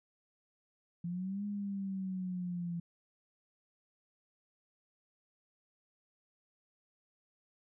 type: exponential two-way sweep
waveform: sine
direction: up then down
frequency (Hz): 169.8 to 206.2 to 169.8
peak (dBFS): -35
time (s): 1.04-2.8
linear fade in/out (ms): 5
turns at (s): 1.45
effects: none